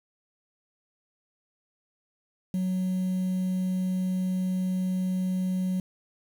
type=tone; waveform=sine; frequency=185 Hz; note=F#3; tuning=in tune; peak=-22 dBFS; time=2.54-5.8 s; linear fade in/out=2 ms; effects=tanh soft clip ceiling -24 dBFS + 8-bit